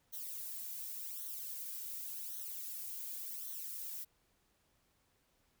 violet noise with flanger, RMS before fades -44 dBFS, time 0.12-4.05 s, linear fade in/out 20 ms, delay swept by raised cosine 0.4 to 2.3 ms, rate 0.89 Hz, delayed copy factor -0.85, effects pink hiss -75 dBFS RMS until 5.6 s

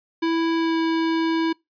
square tone with pitch glide, 329.6 to 326.8 Hz, E4 to E4, 0 to -15 cents, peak -20 dBFS, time 0.22-1.53 s, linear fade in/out 10 ms, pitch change -15 cents, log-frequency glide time 0.55-0.78 s, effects noise-tail reverb RT60 0.2 s tail -26 dB re dry + resampled to 11025 Hz

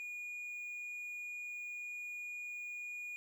triangle tone, 2443 Hz, D#7, 32 cents flat, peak -40 dBFS, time 0-3.16 s, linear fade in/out 0 ms, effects none

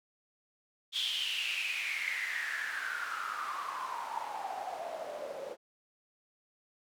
white noise with band-pass filter sweep, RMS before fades -37 dBFS, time 0.92-5.57 s, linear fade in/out 50 ms, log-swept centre 3400 to 510 Hz, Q 8.8, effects none

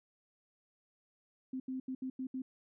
sine tone bursts at uneven times, 260 Hz, C4, 11 cents flat, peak -36 dBFS, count 6, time 1.53-1.6 / 1.68-1.8 / 1.88-1.95 / 2.02-2.1 / 2.19-2.27 / 2.34-2.42 s, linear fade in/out 5 ms, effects none

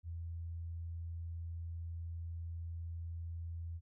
sine tone, 83.8 Hz, E2, 29 cents sharp, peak -40 dBFS, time 0.03-3.81 s, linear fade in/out 50 ms, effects none

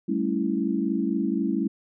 sine chord, A dominant seventh, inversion third, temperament equal, 196 / 220 / 277.2 / 329.6 Hz, G3 / A3 / C#4 / E4, 0 / 0 / 0 / 0 cents, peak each -28 dBFS, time 0.08-1.68 s, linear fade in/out 10 ms, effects none

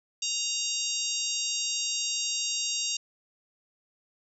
harmonic tone with a mistuned harmonic, 932.3 Hz, A#5, in tune, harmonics 3 / 4 / 5 / 6 / 7 / 8, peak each -35 / -35 / -35 / -35 / -35 / -35 dBFS, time 0.22-2.97 s, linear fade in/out 5 ms, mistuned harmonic 6, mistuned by +24 cents, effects none

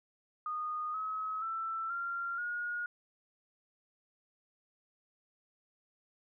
sine tone with pitch steps, 1232 / 1280.6 / 1331.1 / 1383.7 / 1438.3 Hz, D#6 / D#6 / E6 / F6 / F#6, -17 / +49 / +16 / -16 / -49 cents, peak -34 dBFS, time 0.46-2.86 s, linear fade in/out 2 ms, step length 480 ms, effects none

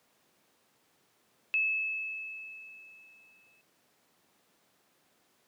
sine tone with exponential decay, 2603 Hz, E7, 22 cents flat, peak -24 dBFS, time 1.54-3.61 s, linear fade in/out 0 ms, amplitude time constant 450 ms, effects pink hiss -69 dBFS RMS until 5.47 s + high-pass 200 Hz 12 dB/octave

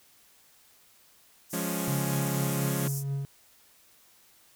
white band-pass noise, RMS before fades -38 dBFS, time 1.49-3.04 s, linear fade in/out 50 ms, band 5500 to 16000 Hz, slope 48 dB/octave
sawtooth chord, Db major, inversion first, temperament equal, 174.61 / 207.7 / 277.2 Hz, F3 / Ab3 / Db4, 0 / 0 / 0 cents, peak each -29 / -31 / -32 dBFS, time 1.53-2.88 s, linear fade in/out 5 ms
triangle tone with tremolo, 138.59 Hz, C#3, in tune, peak -25 dBFS, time 1.88-3.25 s, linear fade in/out 0 ms, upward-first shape triangle, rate 4.2 Hz, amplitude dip 45%
effects white hiss -60 dBFS RMS until 4.55 s

